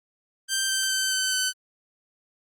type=tone with pitch steps; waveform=10% pulse; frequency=1568 / 1555.4 / 1542.8 / 1530.4 / 1518.1 Hz; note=G6 / G6 / G6 / G6 / F#6; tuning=0 / -14 / -28 / -42 / +44 cents; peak=-14 dBFS; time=0.48-1.53 s; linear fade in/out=50 ms; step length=210 ms; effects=Opus 24 kbps